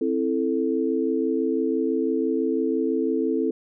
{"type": "chord", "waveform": "sine", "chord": "A minor", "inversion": "first", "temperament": "just", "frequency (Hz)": [264, 330, 440], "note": ["C4", "E4", "A4"], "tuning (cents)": [16, 2, 0], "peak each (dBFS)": -25, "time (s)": [0.01, 3.51], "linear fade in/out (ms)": 5, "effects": []}